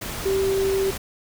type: tone in noise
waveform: sine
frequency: 387.8 Hz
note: G4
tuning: 19 cents flat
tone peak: -19 dBFS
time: 0.25-0.91 s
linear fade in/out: 10 ms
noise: pink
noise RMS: -31 dBFS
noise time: 0.01-0.98 s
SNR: +9 dB
effects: none